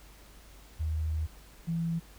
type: tone pair in turn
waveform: sine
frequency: 78.5 / 166.34 Hz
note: D#2 / E3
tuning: +16 / +16 cents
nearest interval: octave + minor second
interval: 1300 cents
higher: second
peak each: -28 dBFS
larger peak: neither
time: 0.79-1.27 / 1.67-2 s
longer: first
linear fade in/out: 20 ms
effects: added 50 Hz sine -53 dBFS peak until 2.18 s + pink hiss -56 dBFS RMS until 2.18 s